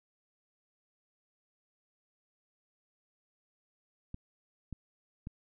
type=clicks; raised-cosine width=5 ms; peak=-28 dBFS; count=3; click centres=4.144 / 4.727 / 5.271 s; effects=none